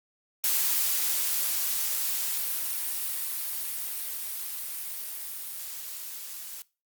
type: noise with level ramp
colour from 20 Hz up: blue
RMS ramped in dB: -25 to -40 dBFS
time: 0.44-6.62 s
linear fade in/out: 0 ms
effects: noise-tail reverb RT60 0.3 s tail -21 dB re dry + Opus 48 kbps